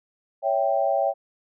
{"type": "chord", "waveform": "sine", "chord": "C# diminished", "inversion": "none", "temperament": "equal with one note detuned", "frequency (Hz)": [557.9, 659.3, 784], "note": ["C#5", "E5", "G5"], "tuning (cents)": [11, 0, 0], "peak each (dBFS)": -24, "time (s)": [0.42, 1.14], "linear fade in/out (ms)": 50, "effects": []}